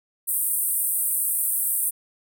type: band-pass noise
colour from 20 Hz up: pink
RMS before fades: -24 dBFS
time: 0.27-1.91 s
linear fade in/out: 20 ms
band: 8500 to 16000 Hz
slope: 96 dB/octave
effects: none